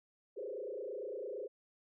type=tone with frequency modulation; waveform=sine; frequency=462.9 Hz; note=A#4; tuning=12 cents flat; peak=-39 dBFS; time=0.36-1.48 s; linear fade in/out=20 ms; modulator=28.8 Hz; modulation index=2.8; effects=none